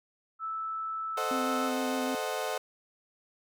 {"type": "tone", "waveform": "sine", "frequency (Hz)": 1314, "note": "E6", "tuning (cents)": -6, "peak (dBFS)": -32, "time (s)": [0.39, 1.71], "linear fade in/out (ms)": 50}
{"type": "chord", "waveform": "30% pulse", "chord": "A diminished seventh", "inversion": "none", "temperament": "equal", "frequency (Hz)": [440, 523.3, 622.3, 740], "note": ["A4", "C5", "Eb5", "Gb5"], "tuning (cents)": [0, 0, 0, 0], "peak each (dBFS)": -34, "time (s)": [1.17, 2.58], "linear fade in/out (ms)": 5}
{"type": "tone with vibrato", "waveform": "triangle", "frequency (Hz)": 259.4, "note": "C4", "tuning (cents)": -15, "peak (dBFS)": -30, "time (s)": [1.31, 2.15], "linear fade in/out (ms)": 2, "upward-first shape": "sine", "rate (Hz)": 6.6, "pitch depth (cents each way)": 21}
{"effects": []}